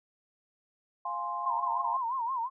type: chord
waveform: sine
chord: F minor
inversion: none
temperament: equal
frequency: 698.5 / 830.6 / 1046.5 Hz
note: F5 / Ab5 / C6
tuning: 0 / 0 / 0 cents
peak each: -39 / -38 / -33 dBFS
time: 1.05-1.97 s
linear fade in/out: 5 ms
type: tone with vibrato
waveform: sine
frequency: 987.8 Hz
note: B5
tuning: in tune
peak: -29 dBFS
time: 1.42-2.5 s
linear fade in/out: 50 ms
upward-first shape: sine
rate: 5.8 Hz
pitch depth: 150 cents each way
effects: none